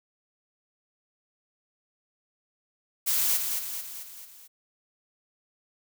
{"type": "noise with echo", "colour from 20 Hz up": "blue", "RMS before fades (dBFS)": -25, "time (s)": [3.06, 3.38], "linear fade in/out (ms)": 20, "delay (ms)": 220, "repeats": 5, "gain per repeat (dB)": -5, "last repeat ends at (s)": 4.48, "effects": []}